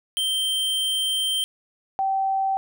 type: tone pair in turn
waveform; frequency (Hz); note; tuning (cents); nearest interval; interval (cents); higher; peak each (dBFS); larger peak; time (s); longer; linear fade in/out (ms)
square / sine; 3136 / 774.1; G7 / G5; 0 / -22; 2 octaves; 2422; first; -22 / -20; second; 0.17-1.44 / 1.99-2.57; first; 0
effects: none